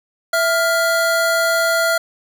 square tone pair together, 662.1 / 1403 Hz, E5 / F6, +7 / +8 cents, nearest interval octave + minor second, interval 1301 cents, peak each -18 dBFS, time 0.33-1.98 s, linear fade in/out 5 ms, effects none

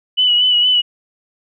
sine tone with vibrato, 2960 Hz, F#7, in tune, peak -10 dBFS, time 0.17-0.82 s, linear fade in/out 20 ms, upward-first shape sine, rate 4.3 Hz, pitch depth 35 cents each way, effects none

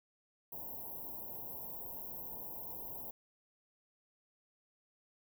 white band-stop noise, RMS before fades -45 dBFS, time 0.52-3.11 s, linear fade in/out 5 ms, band 1000 to 12000 Hz, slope 96 dB/octave, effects none

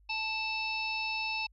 harmonic tone with a mistuned harmonic, 880 Hz, A5, in tune, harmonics 1 / 3 / 4 / 5 / 6, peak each -38 / -33 / -43 / -43 / -42 dBFS, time 0.09-1.47 s, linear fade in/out 10 ms, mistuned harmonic 4, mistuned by +140 cents, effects added 50 Hz sine -59 dBFS peak until 1.52 s

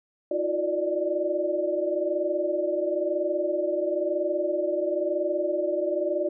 sine tone cluster, 325.1 / 360.1 / 585 / 606 Hz, E4 / F#4 / D5 / D#5, -24 / -47 / -7 / -46 cents, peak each -33 / -29 / -26 / -32 dBFS, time 0.31-6.29 s, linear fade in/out 5 ms, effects none

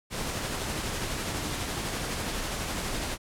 pink noise with tremolo, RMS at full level -31 dBFS, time 0.1-3.18 s, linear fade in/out 50 ms, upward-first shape sine, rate 12 Hz, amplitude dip 25%, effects low-pass 11000 Hz 12 dB/octave

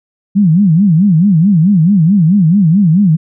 sine tone with vibrato, 180 Hz, F#3, 47 cents flat, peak -5 dBFS, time 0.35-3.17 s, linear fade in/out 20 ms, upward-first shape sine, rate 4.6 Hz, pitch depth 260 cents each way, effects none

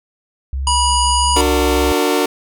sine tone with vibrato, 66.4 Hz, C2, 26 cents sharp, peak -18 dBFS, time 0.53-1.92 s, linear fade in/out 0 ms, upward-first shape triangle, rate 1.5 Hz, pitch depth 55 cents each way
harmonic tone, 971 Hz, B5, 30 cents flat, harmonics 1 / 3 / 5 / 7 / 9 / 10, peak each -15 / -20 / -22 / -23 / -25 / -25 dBFS, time 0.67-1.41 s, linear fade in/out 2 ms
sawtooth chord, D augmented, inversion none, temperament just, 293.7 / 367.1 / 458.9 Hz, D4 / F#4 / A#4, 0 / -14 / -27 cents, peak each -14 dBFS, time 1.36-2.26 s, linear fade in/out 5 ms
effects none

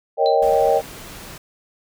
sine chord, Eb dominant seventh, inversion second, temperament equal, 466.2 / 554.4 / 622.3 / 784 Hz, Bb4 / Db5 / Eb5 / G5, 0 / 0 / 0 / 0 cents, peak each -19 dBFS, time 0.17-0.82 s, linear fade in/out 50 ms
sine tone with exponential decay, 4030 Hz, B7, 34 cents sharp, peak -24 dBFS, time 0.26-0.45 s, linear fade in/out 0 ms, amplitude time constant 40 ms
pink noise, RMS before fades -37 dBFS, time 0.42-1.38 s, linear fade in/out 5 ms
effects none

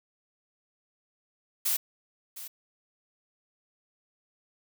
blue noise with echo, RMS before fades -27 dBFS, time 1.65-1.77 s, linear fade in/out 10 ms, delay 710 ms, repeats 1, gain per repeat -14 dB, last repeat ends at 2.48 s, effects none

